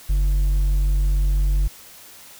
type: tone with hard clipping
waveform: sine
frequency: 47 Hz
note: F#1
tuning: 28 cents sharp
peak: -17 dBFS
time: 0.09-1.68 s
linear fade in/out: 10 ms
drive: 4 dB
effects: white hiss -44 dBFS RMS until 2.39 s